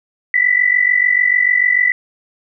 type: tone pair together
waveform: sine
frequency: 1953.2 / 2000 Hz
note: B6 / B6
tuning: -20 / +21 cents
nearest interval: unison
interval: 41 cents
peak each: -14 / -13 dBFS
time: 0.34-1.92 s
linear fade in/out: 2 ms
effects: none